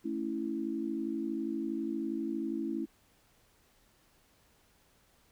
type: chord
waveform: sine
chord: A major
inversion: none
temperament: equal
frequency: 220 / 277.2 / 329.6 Hz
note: A3 / C#4 / E4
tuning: 0 / 0 / 0 cents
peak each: -38 / -37 / -35 dBFS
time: 0.04-2.86 s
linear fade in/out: 20 ms
effects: pink hiss -67 dBFS RMS until 5.31 s